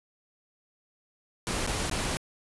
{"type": "noise with dropouts", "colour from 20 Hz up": "pink", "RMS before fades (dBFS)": -30, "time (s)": [1.47, 2.17], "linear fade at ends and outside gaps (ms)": 0, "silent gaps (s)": [[1.665, 1.674], [1.897, 1.913]], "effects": ["resampled to 24000 Hz"]}